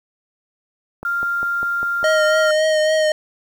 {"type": "click train", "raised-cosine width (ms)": 1, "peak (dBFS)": -17, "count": 6, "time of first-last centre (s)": [1.03, 2.03], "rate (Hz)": 5}
{"type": "tone", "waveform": "sine", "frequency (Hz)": 1394, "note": "F6", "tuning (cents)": -4, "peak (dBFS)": -18, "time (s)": [1.05, 2.51], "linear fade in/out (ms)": 2}
{"type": "tone with vibrato", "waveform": "square", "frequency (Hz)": 622.3, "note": "D#5", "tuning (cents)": 0, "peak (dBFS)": -15, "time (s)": [2.04, 3.12], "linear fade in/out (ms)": 2, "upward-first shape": "triangle", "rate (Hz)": 3.6, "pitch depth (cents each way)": 26}
{"effects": ["low-pass 7000 Hz 12 dB/octave", "7-bit"]}